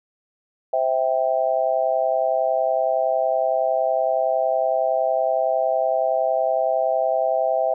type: chord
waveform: sine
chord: C major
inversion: none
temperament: just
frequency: 523.3 / 654.1 / 784.9 Hz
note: C5 / E5 / G5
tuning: 0 / -14 / +2 cents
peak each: -24 / -20 / -24 dBFS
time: 0.73-7.74 s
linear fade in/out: 5 ms
effects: none